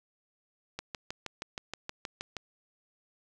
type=click train; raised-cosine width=0.2 ms; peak=-19 dBFS; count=11; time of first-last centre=0.79-2.367 s; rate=6.34 Hz; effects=none